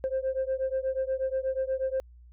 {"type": "beating tone pair", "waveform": "sine", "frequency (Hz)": [523.3, 531.6], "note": ["C5", "C5"], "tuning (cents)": [0, 27], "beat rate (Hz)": 8.3, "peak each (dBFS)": [-28, -29], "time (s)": [0.04, 2], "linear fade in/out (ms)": 0, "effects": ["tanh soft clip ceiling -22 dBFS", "added 60 Hz sine -49 dBFS peak until 2.32 s"]}